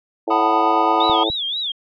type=harmonic tone; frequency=110 Hz; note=A2; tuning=in tune; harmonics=3 / 4 / 5 / 6 / 7 / 8; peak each=-23 / -25 / -27 / -29 / -30 / -31 dBFS; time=0.27-1.3 s; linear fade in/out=10 ms
type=chord; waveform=triangle; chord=B dominant seventh; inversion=second; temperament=just; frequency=740.8 / 889 / 987.8 / 1234.7 Hz; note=F#5 / A5 / B5 / D#6; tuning=+2 / +18 / 0 / -14 cents; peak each=-19 dBFS; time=0.3-1.24 s; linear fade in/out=10 ms
type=tone with vibrato; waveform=sine; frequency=3535 Hz; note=A7; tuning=7 cents sharp; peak=-21 dBFS; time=1-1.72 s; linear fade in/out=5 ms; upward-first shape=sine; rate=3.8 Hz; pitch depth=180 cents each way
type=clicks; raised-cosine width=5 ms; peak=-20 dBFS; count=2; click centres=1.097 / 1.301 s
effects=resampled to 11025 Hz